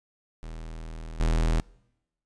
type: tone with level steps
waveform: 45% pulse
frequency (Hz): 40.24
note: E1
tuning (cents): -41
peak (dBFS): -36 / -21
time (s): 0.43-1.6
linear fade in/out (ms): 0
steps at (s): 1.2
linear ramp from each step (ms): 2
effects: noise-tail reverb RT60 0.9 s tail -25 dB re dry + resampled to 22050 Hz